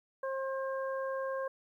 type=harmonic tone; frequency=534 Hz; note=C5; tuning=35 cents sharp; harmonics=1 / 2 / 3; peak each=-34 / -40 / -44 dBFS; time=0.23-1.48 s; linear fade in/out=5 ms; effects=12-bit